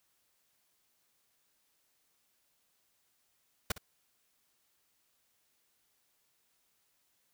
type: noise with echo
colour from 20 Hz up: pink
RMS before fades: -31 dBFS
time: 3.7-3.72 s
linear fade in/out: 5 ms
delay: 61 ms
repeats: 1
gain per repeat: -15 dB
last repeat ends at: 3.781 s
effects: white hiss -75 dBFS RMS until 7.33 s